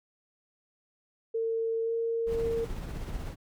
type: tone with pitch glide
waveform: sine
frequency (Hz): 453.3 to 459.1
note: A#4 to A#4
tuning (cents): -48 to -26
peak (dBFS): -27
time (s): 1.34-2.65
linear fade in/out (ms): 10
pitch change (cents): +22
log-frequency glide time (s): 1.83-1.92
type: noise with tremolo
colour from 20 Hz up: brown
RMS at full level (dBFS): -35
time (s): 2.26-3.36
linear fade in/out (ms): 50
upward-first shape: sine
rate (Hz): 16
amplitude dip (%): 35
effects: none